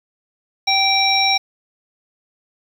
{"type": "harmonic tone with a mistuned harmonic", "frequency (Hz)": 780, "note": "G5", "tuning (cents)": -9, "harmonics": [1, 3, 5, 7], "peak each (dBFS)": [-19, -19, -19, -19], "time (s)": [0.67, 1.38], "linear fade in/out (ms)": 10, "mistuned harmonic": 7, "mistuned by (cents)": 29, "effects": ["7-bit"]}